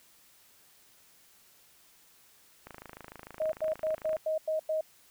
click train, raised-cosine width 0.5 ms, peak -29 dBFS, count 41, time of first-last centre 2.67-4.168 s, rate 26.7 Hz
sine tone bursts, 628 Hz, D#5, 16 cents sharp, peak -27 dBFS, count 7, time 3.4-4.81 s, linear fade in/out 5 ms, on 120 ms, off 95 ms
effects white hiss -61 dBFS RMS until 5.1 s

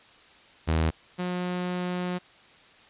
sawtooth tone pair in turn, 80 / 179.59 Hz, D#2 / F3, +49 / +49 cents, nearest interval octave + major second, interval 1400 cents, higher second, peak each -18 / -24 dBFS, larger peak first, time 0.67-0.91 / 1.18-2.19 s, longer second, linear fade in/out 20 ms, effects white hiss -54 dBFS RMS until 2.89 s + resampled to 8000 Hz

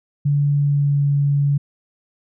sine tone with pitch glide, 143.8 to 142.31 Hz, D3 to C#3, -36 to +46 cents, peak -14 dBFS, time 0.25-1.58 s, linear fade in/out 10 ms, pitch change -18 cents, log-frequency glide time 0.52-1.05 s, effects none

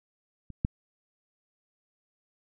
clicks, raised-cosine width 5 ms, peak -30 / -13 dBFS, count 2, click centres 0.503 / 0.649 s, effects none

